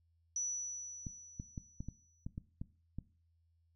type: tone with exponential decay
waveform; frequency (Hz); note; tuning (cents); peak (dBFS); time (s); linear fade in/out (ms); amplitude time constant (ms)
sine; 5920; F#8; 0; -33; 0.36-2.25; 2; 410
type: clicks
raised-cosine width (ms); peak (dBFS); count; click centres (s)
5; -29; 9; 1.068 / 1.399 / 1.578 / 1.805 / 1.886 / 2.265 / 2.379 / 2.615 / 2.986
effects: noise-tail reverb RT60 0.4 s tail -19 dB re dry + added 83 Hz sine -70 dBFS peak until 3.75 s